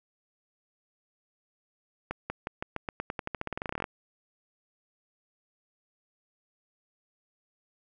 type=accelerating click train; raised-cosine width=0.5 ms; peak=-17 dBFS; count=24; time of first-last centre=2.11-3.842 s; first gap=190 ms; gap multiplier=0.9; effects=none